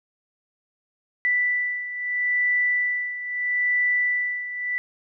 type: beating tone pair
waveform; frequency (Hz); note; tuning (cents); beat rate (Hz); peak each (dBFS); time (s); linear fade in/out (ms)
sine; 1975.5 / 1976.27; B6 / B6; 0 / +1; 0.77; -22 / -27; 1.25-4.78; 0
effects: none